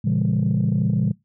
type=chord; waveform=sine; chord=A# diminished seventh; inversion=none; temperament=just; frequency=116.54 / 139.85 / 167.82 / 201.4 Hz; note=A#2 / C#3 / E3 / G3; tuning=0 / +16 / +31 / +47 cents; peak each=-22 dBFS; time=0.04-1.12 s; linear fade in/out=10 ms; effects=noise-tail reverb RT60 0.2 s tail -21 dB re dry + tanh soft clip ceiling -12 dBFS